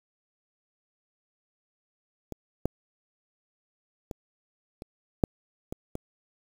clicks, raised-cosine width 2 ms, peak -22 / -12 / -22 / -26 / -7 / -20 / -20 dBFS, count 7, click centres 2.323 / 2.656 / 4.112 / 4.821 / 5.238 / 5.725 / 5.954 s, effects 7-bit

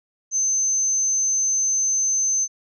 sine tone, 6200 Hz, G8, 20 cents flat, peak -18 dBFS, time 0.31-2.48 s, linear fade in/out 50 ms, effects none

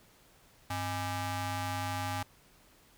sawtooth ring-modulated tone, 362.4 Hz, F#4, 36 cents flat, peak -26 dBFS, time 0.7-2.23 s, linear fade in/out 5 ms, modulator 462 Hz, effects pink hiss -62 dBFS RMS until 2.97 s

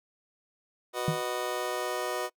25% pulse chord, B major, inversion second, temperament just, 370.4 / 493.9 / 617.4 Hz, F#4 / B4 / D#5, +2 / 0 / -14 cents, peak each -31 dBFS, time 0.93-2.3 s, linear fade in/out 50 ms
sine tone with exponential decay, 157.3 Hz, D#3, 19 cents sharp, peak -21 dBFS, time 1.08-1.22 s, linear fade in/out 2 ms, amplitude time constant 30 ms
effects noise-tail reverb RT60 0.1 s tail -24 dB re dry

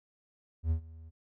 triangle tone with ADSR envelope, 80.7 Hz, E2, 36 cents flat, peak -22 dBFS, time 0.63-1.11 s, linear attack 79 ms, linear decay 94 ms, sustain -22 dB, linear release 29 ms, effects none

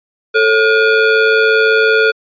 square ring-modulated tone, 493.9 Hz, B4, in tune, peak -6 dBFS, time 0.34-2.12 s, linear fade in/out 20 ms, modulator 935 Hz, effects resampled to 11025 Hz

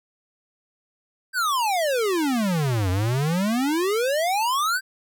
square exponential two-way sweep, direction down then up, 1597 to 88.9 to 1597 Hz, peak -21 dBFS, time 1.33-4.81 s, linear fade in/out 50 ms, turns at 2.9 s, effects none

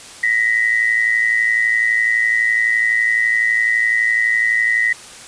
sine tone pair together, 1881 / 1992.9 Hz, A#6 / B6, +15 / +15 cents, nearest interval minor second, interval 100 cents, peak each -16 dBFS, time 0.23-4.93 s, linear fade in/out 5 ms, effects white hiss -37 dBFS RMS until 5.27 s + resampled to 22050 Hz

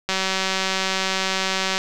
click train, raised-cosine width 0.2 ms, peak -5 dBFS, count 322, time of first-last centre 0.09-1.779 s, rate 190 Hz, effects none

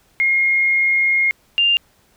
sine tone pair in turn, 2142 / 2797 Hz, C7 / F7, +40 / +2 cents, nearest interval perfect fourth, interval 462 cents, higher second, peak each -13 / -12 dBFS, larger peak second, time 0.2-1.31 / 1.58-1.77 s, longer first, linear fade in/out 0 ms, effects pink hiss -57 dBFS RMS until 2.16 s

